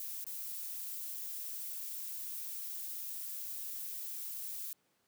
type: noise with dropouts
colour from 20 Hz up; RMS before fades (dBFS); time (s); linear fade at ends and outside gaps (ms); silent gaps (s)
violet; -42; 0-4.73; 1; 0.243-0.266
effects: pink hiss -75 dBFS RMS until 5.07 s + high-pass 150 Hz 12 dB/octave